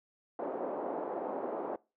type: band-pass noise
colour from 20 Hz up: white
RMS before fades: -37 dBFS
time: 0.39-1.76 s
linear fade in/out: 2 ms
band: 280 to 790 Hz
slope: 24 dB/octave
effects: noise-tail reverb RT60 0.3 s tail -24 dB re dry